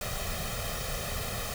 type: noise with comb filter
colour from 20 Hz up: pink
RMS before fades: -34 dBFS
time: 0.01-1.54 s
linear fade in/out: 2 ms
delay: 1.6 ms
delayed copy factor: +0.75
effects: none